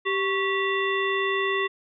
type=harmonic tone with a mistuned harmonic; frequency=390.6 Hz; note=G4; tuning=6 cents flat; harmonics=1 / 3 / 5 / 7 / 9; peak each=-26 / -29 / -27 / -33 / -35 dBFS; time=0.05-1.68 s; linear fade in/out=20 ms; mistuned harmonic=3; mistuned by=-92 cents; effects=none